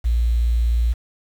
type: tone with quantisation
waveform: sine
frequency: 58.27 Hz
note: A#1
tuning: in tune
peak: -15 dBFS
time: 0.04-0.94 s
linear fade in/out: 20 ms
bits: 7
effects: none